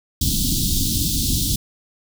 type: band-stop noise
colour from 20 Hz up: pink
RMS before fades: -20 dBFS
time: 0.21-1.56 s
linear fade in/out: 5 ms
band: 300 to 3400 Hz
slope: 48 dB/octave
effects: none